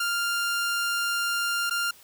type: tone with dropouts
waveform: sawtooth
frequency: 1396.9 Hz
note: F6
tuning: in tune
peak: -21 dBFS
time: 0-1.91 s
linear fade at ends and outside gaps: 5 ms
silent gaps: 1.698-1.708 s
effects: white hiss -53 dBFS RMS until 2.03 s